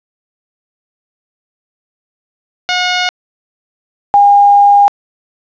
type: tone pair in turn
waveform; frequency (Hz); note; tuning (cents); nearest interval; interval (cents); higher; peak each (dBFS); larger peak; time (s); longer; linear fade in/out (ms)
10% pulse / sine; 724 / 810.4; F#5 / G#5; -38 / -43; major second; 195; second; -3; neither; 2.69-3.09 / 4.14-4.88; second; 0
effects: resampled to 16000 Hz + 7-bit